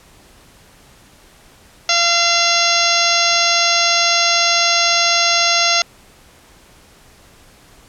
harmonic tone with a mistuned harmonic, 686 Hz, F5, 31 cents flat, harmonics 1 / 2 / 3 / 4 / 5 / 6 / 7 / 8 / 9, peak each -21 / -21 / -21 / -21 / -21 / -21 / -21 / -21 / -21 dBFS, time 1.89-5.82 s, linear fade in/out 2 ms, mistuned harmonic 9, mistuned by +59 cents, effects pink hiss -47 dBFS RMS until 7.88 s + low-pass 12000 Hz 12 dB/octave

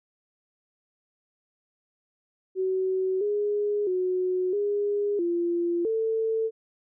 sine tone with pitch steps, 376.3 / 413.8 / 367.3 / 409.6 / 344.4 / 445.7 Hz, F#4 / G#4 / F#4 / G#4 / F4 / A4, +29 / -6 / -13 / -24 / -24 / +22 cents, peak -23 dBFS, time 2.55-6.51 s, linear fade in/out 50 ms, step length 660 ms, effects none

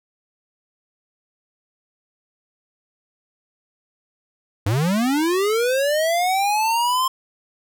square linear sweep, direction up, 92.5 to 1055 Hz, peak -18 dBFS, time 4.66-7.08 s, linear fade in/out 5 ms, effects none

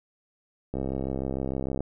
click train, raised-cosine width 2 ms, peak -17 dBFS, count 72, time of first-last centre 0.74-1.806 s, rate 66.6 Hz, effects none

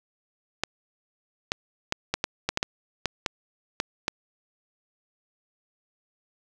clicks, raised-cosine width 0.2 ms, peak -7 dBFS, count 12, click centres 0.636 / 1.519 / 1.924 / 2.14 / 2.241 / 2.49 / 2.574 / 2.629 / 3.057 / 3.262 / 3.801 / 4.081 s, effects none

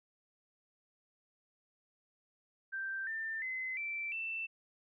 sine tone with pitch steps, 1568 / 1790.8 / 2045 / 2336 / 2668 Hz, G6 / A6 / C7 / D7 / E7, 0 / +30 / -40 / -10 / +20 cents, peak -36 dBFS, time 2.72-4.47 s, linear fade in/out 20 ms, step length 350 ms, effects none

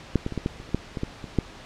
clicks, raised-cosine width 3 ms, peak -6 / -14 / -20 / -14 / -11 / -27 / -29 / -9 / -17 / -13 / -23 / -7 dBFS, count 12, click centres 0.157 / 0.264 / 0.323 / 0.377 / 0.461 / 0.601 / 0.691 / 0.746 / 0.972 / 1.034 / 1.242 / 1.387 s, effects pink hiss -44 dBFS RMS until 1.65 s + low-pass 5000 Hz 12 dB/octave

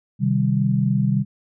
sine chord, C minor, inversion none, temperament equal with one note detuned, 130.81 / 154.22 / 196 Hz, C3 / Eb3 / G3, 0 / -15 / 0 cents, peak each -20 / -23 / -20 dBFS, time 0.19-1.25 s, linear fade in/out 50 ms, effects none

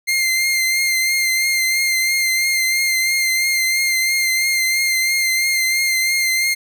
sawtooth tone with vibrato, 2100 Hz, C7, 6 cents sharp, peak -12 dBFS, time 0.07-6.55 s, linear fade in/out 20 ms, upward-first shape triangle, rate 3 Hz, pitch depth 32 cents each way, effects none

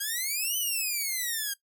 5% pulse exponential two-way sweep, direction up then down, 1600 to 3044 to 1600 Hz, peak -19 dBFS, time 0-1.54 s, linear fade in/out 10 ms, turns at 0.57 s, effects noise-tail reverb RT60 0.1 s tail -17 dB re dry

